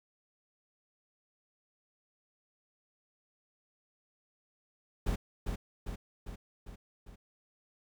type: noise with echo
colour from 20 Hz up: brown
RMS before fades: -31 dBFS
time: 5.06-5.16 s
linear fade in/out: 10 ms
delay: 400 ms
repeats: 5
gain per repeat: -4 dB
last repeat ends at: 7.16 s
effects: none